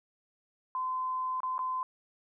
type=tone with dropouts; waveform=sine; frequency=1027 Hz; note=C6; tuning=33 cents flat; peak=-30 dBFS; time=0.75-1.83 s; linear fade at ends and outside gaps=1 ms; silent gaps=1.404-1.432 / 1.581-1.591 s; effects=none